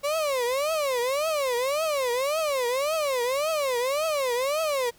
35% pulse tone with vibrato, 554.4 Hz, C#5, in tune, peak -22 dBFS, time 0.03-4.91 s, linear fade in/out 20 ms, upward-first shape triangle, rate 1.8 Hz, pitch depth 290 cents each way, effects pink hiss -57 dBFS RMS until 4.98 s

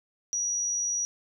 sine tone, 5800 Hz, F#8, 35 cents flat, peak -26 dBFS, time 0.33-1.05 s, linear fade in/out 0 ms, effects none

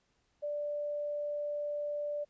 sine tone, 587.3 Hz, D5, in tune, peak -33 dBFS, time 0.42-2.25 s, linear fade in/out 20 ms, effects pink hiss -75 dBFS RMS until 2.29 s + resampled to 16000 Hz

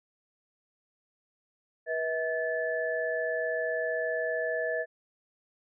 sine tone cluster, 485.6 / 641 / 1736 Hz, B4 / E5 / A6, -29 / -49 / -24 cents, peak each -33 / -31 / -33 dBFS, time 1.86-4.86 s, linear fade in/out 50 ms, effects none

